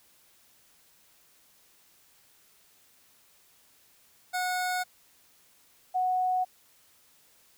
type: tone pair in turn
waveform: 25% pulse / sine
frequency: 730 / 737.6 Hz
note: F#5 / F#5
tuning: -24 / -6 cents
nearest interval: unison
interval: 18 cents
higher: second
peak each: -24 dBFS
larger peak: neither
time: 4.33-4.84 / 5.94-6.45 s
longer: neither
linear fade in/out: 20 ms
effects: white hiss -62 dBFS RMS until 7.57 s